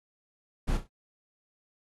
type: noise with echo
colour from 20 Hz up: brown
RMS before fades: -28 dBFS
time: 0.67-0.78 s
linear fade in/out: 20 ms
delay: 33 ms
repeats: 3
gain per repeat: -9 dB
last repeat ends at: 0.879 s
effects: AAC 32 kbps